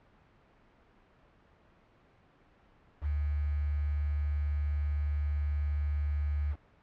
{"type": "tone with quantisation", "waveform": "sine", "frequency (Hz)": 73.42, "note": "D2", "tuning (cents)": 0, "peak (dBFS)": -28, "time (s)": [3.01, 6.56], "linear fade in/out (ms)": 50, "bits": 8, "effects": ["pink hiss -63 dBFS RMS until 6.82 s", "low-pass 2000 Hz 12 dB/octave"]}